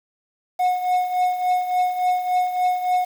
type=tone with tremolo; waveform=triangle; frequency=728 Hz; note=F#5; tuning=28 cents flat; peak=-13 dBFS; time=0.59-3.05 s; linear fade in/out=10 ms; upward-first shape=triangle; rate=3.5 Hz; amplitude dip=70%; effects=7-bit